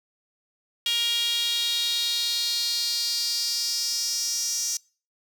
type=tone with high-pass filter sweep; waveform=sawtooth; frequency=470.3 Hz; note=A#4; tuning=15 cents sharp; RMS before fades=-26 dBFS; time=0.86-4.77 s; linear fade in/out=2 ms; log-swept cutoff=3200 to 5900 Hz; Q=5.8; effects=noise-tail reverb RT60 0.4 s tail -26 dB re dry